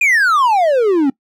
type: exponential sweep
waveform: triangle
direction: down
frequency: 2489 to 260.7 Hz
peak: -8 dBFS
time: 0.01-1.1 s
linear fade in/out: 5 ms
effects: noise-tail reverb RT60 0.1 s tail -21 dB re dry